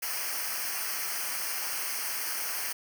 white noise with comb filter, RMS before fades -33 dBFS, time 0.02-2.73 s, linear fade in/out 10 ms, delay 0.27 ms, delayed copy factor -0.95, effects none

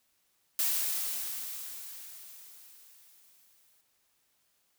blue noise with exponential decay, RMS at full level -28 dBFS, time 0.59-3.81 s, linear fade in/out 1 ms, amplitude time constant 700 ms, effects white hiss -73 dBFS RMS until 4.78 s

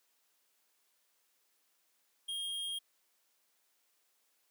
square tone, 3239 Hz, G#7, 44 cents flat, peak -37 dBFS, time 2.28-2.79 s, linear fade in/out 10 ms, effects white hiss -75 dBFS RMS until 4.5 s + high-pass 300 Hz 12 dB/octave

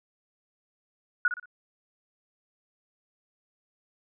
sine tone with echo, 1460 Hz, F#6, 24 cents flat, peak -19 dBFS, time 1.25-1.28 s, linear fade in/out 2 ms, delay 59 ms, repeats 3, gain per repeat -9 dB, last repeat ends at 1.457 s, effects none

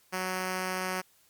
5% pulse tone, 185.4 Hz, F#3, 4 cents sharp, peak -19 dBFS, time 0.12-1.02 s, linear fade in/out 20 ms, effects white hiss -64 dBFS RMS until 1.29 s + MP3 96 kbps

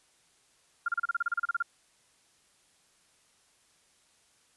sine tone bursts, 1396.9 Hz, F6, in tune, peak -25 dBFS, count 14, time 0.86-1.625 s, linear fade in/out 5 ms, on 24 ms, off 33 ms, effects white hiss -66 dBFS RMS until 4.56 s + resampled to 24000 Hz

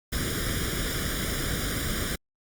pink noise with comb filter, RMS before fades -29 dBFS, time 0.12-2.16 s, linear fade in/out 10 ms, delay 0.57 ms, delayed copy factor +0.8, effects Opus 48 kbps

